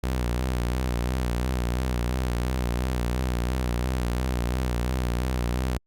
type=tone with vibrato; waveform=sawtooth; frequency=61.74 Hz; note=B1; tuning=in tune; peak=-20 dBFS; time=0.03-5.78 s; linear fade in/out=10 ms; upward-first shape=sine; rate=2.9 Hz; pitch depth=75 cents each way; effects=Opus 48 kbps